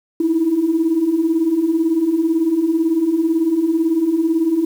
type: beating tone pair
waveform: sine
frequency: 311.1 / 329.1 Hz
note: D#4 / E4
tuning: 0 / -3 cents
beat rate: 18 Hz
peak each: -20 / -14 dBFS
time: 0.2-4.65 s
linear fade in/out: 5 ms
effects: tanh soft clip ceiling -7 dBFS + 7-bit